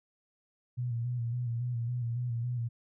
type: tone with vibrato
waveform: sine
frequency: 120 Hz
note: B2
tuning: 49 cents flat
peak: -30 dBFS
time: 0.77-2.69 s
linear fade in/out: 20 ms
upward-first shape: square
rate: 3.6 Hz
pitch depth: 45 cents each way
effects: none